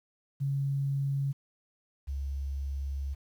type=tone pair in turn; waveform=sine; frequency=138.59 / 68.94 Hz; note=C#3 / C#2; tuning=0 / -9 cents; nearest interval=octave; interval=1209 cents; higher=first; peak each=-27 / -31 dBFS; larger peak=first; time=0.4-1.33 / 2.07-3.15 s; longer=second; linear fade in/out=20 ms; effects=10-bit